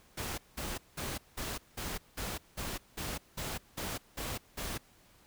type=noise bursts; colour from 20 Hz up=pink; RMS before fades=-38 dBFS; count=12; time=0.17-4.78 s; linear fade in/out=10 ms; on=210 ms; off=190 ms; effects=pink hiss -63 dBFS RMS until 5.26 s